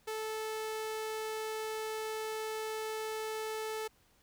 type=tone; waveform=sawtooth; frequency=436.9 Hz; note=A4; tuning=12 cents flat; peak=-32 dBFS; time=0.07-3.88 s; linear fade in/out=10 ms; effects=pink hiss -68 dBFS RMS until 4.22 s